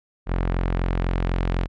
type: tone with low-pass filter sweep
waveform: sawtooth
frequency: 44 Hz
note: F1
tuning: 14 cents sharp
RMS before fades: -23 dBFS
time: 0.26-1.68 s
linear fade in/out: 50 ms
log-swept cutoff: 1900 to 3100 Hz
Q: 0.9
effects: none